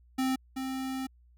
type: tone pair in turn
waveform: square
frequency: 261.6 / 263.4 Hz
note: C4 / C4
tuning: 0 / +12 cents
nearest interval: unison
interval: 12 cents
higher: second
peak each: -27 / -33 dBFS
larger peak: first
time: 0.18-0.36 / 0.56-1.07 s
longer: second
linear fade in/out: 10 ms
effects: added 60 Hz sine -57 dBFS peak until 1.37 s